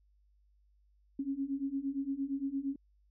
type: beating tone pair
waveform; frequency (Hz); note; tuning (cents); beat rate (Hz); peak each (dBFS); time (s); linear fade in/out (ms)
sine; 269.6 / 278.3; C#4 / C#4; -48 / +7; 8.7; -37 / -35; 1.19-2.76; 5
effects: added 50 Hz sine -65 dBFS peak until 3.1 s